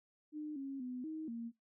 sine tone with pitch steps, 302.7 / 272.9 / 250.9 / 314.7 / 232.2 Hz, D#4 / C#4 / B3 / D#4 / A#3, -48 / -27 / +28 / +20 / -7 cents, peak -40 dBFS, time 0.32-1.52 s, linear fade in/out 50 ms, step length 240 ms, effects noise-tail reverb RT60 0.2 s tail -24 dB re dry

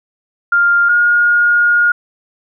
sine tone pair in turn, 1400 / 1428.6 Hz, F6 / F6, +4 / +39 cents, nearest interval unison, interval 35 cents, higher second, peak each -8 dBFS, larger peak neither, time 0.52-0.89 / 0.89-1.92 s, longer second, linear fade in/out 5 ms, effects none

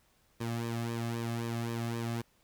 sawtooth tone with flanger, 116.54 Hz, A#2, in tune, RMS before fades -35 dBFS, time 0.4-2.22 s, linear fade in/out 10 ms, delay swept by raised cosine 1.4 to 2.13 ms, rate 3.8 Hz, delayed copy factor -0.7, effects pink hiss -69 dBFS RMS until 2.43 s

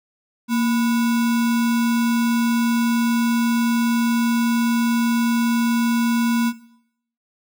sine tone with sample-and-hold, 233.1 Hz, A#3, in tune, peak -16 dBFS, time 0.48-6.53 s, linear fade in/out 50 ms, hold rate 1225 Hz, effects noise-tail reverb RT60 0.7 s tail -17 dB re dry

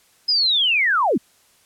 sine linear sweep, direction down, 5110 to 164.81 Hz, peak -15 dBFS, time 0.28-1.18 s, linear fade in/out 10 ms, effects white hiss -57 dBFS RMS until 1.65 s + low-pass 12000 Hz 12 dB/octave

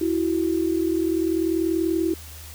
sine tone pair together, 329.6 / 370 Hz, E4 / F#4, 0 / 0 cents, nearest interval major second, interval 200 cents, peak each -21 / -25 dBFS, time 0.01-2.14 s, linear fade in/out 5 ms, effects added 78 Hz sine -40 dBFS peak until 2.54 s + white hiss -43 dBFS RMS until 2.54 s

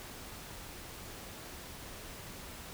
silence, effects pink hiss -47 dBFS RMS until 2.73 s

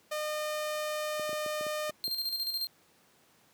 sawtooth tone, 608 Hz, D#5, 40 cents flat, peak -28 dBFS, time 0.11-1.91 s, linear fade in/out 10 ms
clicks, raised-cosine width 2 ms, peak -30 dBFS, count 8, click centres 1.196 / 1.293 / 1.33 / 1.462 / 1.61 / 1.666 / 1.895 / 2.079 s
45% pulse tone with tremolo, 4186 Hz, C8, in tune, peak -29 dBFS, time 2.04-2.67 s, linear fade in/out 0 ms, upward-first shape square, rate 14 Hz, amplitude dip 50%
effects pink hiss -64 dBFS RMS until 3.53 s + high-pass 150 Hz 12 dB/octave

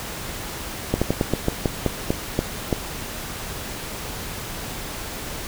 slowing click train, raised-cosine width 2 ms, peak -5 dBFS, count 11, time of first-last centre 0.94-2.728 s, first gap 76 ms, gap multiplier 1.18, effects pink hiss -32 dBFS RMS until 5.47 s

